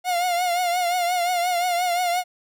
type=tone with vibrato; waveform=45% pulse; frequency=710 Hz; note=F5; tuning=28 cents sharp; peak=-20 dBFS; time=0.04-2.24 s; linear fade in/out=50 ms; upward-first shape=triangle; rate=5.7 Hz; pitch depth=69 cents each way; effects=none